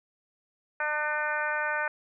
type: harmonic tone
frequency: 300.9 Hz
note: D4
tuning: 42 cents sharp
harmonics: 2 / 3 / 4 / 5 / 6 / 7 / 8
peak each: -35 / -34 / -37 / -30 / -34 / -42 / -40 dBFS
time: 0.8-1.88 s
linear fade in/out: 2 ms
effects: none